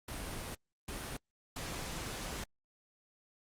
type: noise bursts at uneven times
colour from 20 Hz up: pink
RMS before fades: -41 dBFS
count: 3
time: 0.08-0.55 / 0.88-1.17 / 1.56-2.44 s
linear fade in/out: 5 ms
effects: low-pass 12000 Hz 12 dB/octave + Opus 32 kbps